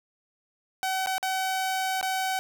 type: tone with dropouts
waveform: sawtooth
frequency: 758 Hz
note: F#5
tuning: 42 cents sharp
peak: -22 dBFS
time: 0.83-2.39 s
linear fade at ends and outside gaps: 0 ms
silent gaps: 1.061-1.071 / 1.181-1.228 / 2.012-2.028 s
effects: none